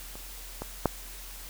clicks, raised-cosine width 1 ms, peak -29 / -20 / -8 dBFS, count 3, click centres 0.155 / 0.62 / 0.857 s, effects added 42 Hz sine -44 dBFS peak until 1.49 s + white hiss -45 dBFS RMS until 1.49 s

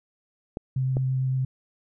clicks, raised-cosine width 2 ms, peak -17 dBFS, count 2, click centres 0.571 / 0.969 s
sine tone with vibrato, 130.81 Hz, C3, in tune, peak -22 dBFS, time 0.76-1.45 s, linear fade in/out 5 ms, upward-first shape sine, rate 8.9 Hz, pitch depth 9 cents each way
effects none

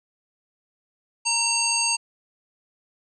harmonic tone with a mistuned harmonic, 924 Hz, A#5, 16 cents flat, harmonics 1 / 3 / 5 / 7 / 9, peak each -29 / -27 / -25 / -27 / -26 dBFS, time 1.25-1.97 s, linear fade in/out 20 ms, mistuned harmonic 3, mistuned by -32 cents, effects none

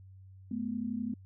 sine tone pair together, 215 / 246.9 Hz, A3 / B3, -40 / 0 cents, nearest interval major second, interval 240 cents, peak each -35 / -35 dBFS, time 0.51-1.14 s, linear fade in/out 5 ms, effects added 95 Hz sine -50 dBFS peak until 1.25 s

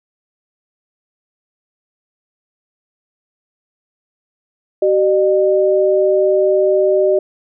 sine tone pair together, 381.6 / 605.8 Hz, G4 / D#5, -47 / -46 cents, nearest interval minor sixth, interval 801 cents, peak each -13 dBFS, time 4.82-7.19 s, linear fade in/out 5 ms, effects none

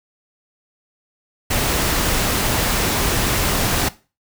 pink noise, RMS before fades -19 dBFS, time 1.5-3.89 s, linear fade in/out 10 ms, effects noise-tail reverb RT60 0.3 s tail -17 dB re dry

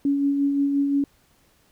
sine tone with tremolo, 281.1 Hz, C#4, 24 cents sharp, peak -17 dBFS, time 0.05-1.04 s, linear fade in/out 2 ms, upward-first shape sine, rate 5.7 Hz, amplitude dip 35%, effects pink hiss -61 dBFS RMS until 1.71 s

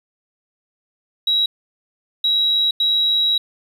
triangle tone bursts at uneven times, 3865 Hz, B7, 38 cents flat, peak -11 dBFS, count 3, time 1.27-1.46 / 2.24-2.71 / 2.8-3.38 s, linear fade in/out 5 ms, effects tanh soft clip ceiling -12 dBFS

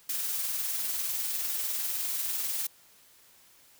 blue noise with tremolo, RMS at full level -30 dBFS, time 0.09-2.67 s, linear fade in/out 5 ms, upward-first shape triangle, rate 20 Hz, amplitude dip 40%, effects white hiss -59 dBFS RMS until 3.79 s

